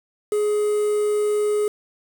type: tone with quantisation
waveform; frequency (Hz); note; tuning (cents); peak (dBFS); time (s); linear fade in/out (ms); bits
triangle; 419; G#4; +15; -16; 0.32-1.68; 2; 6
effects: none